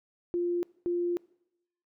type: tone pair in turn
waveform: sine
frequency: 349.2 / 349.2 Hz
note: F4 / F4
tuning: 0 / 0 cents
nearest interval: unison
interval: 0 cents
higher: neither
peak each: -26 dBFS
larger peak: neither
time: 0.34-0.63 / 0.86-1.17 s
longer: second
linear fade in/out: 0 ms
effects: noise-tail reverb RT60 0.8 s tail -23 dB re dry